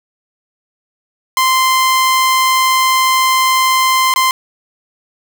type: tone with dropouts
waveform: sawtooth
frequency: 1041 Hz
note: C6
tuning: 9 cents flat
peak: -6 dBFS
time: 1.37-4.31 s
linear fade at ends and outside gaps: 1 ms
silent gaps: 4.139-4.16 s
effects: none